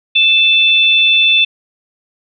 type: tone pair together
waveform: sine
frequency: 2637 / 3524 Hz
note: E7 / A7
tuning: 0 / +2 cents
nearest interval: perfect fourth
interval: 502 cents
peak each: -10 dBFS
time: 0.15-1.45 s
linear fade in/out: 10 ms
effects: none